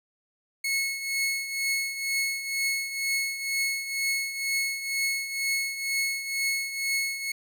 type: tone with tremolo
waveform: sawtooth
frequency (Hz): 2188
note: C#7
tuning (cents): -23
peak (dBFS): -20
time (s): 0.64-7.32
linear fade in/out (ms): 5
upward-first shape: triangle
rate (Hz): 2.1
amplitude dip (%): 70
effects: none